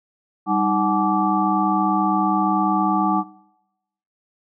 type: tone cluster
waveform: sine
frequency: 197 / 311.9 / 746 / 855 / 1165 Hz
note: G3 / D#4 / F#5 / A5 / D6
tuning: +9 / +4 / +14 / -50 / -14 cents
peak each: -23 dBFS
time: 0.46-3.24 s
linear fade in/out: 50 ms
effects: noise-tail reverb RT60 0.9 s tail -21 dB re dry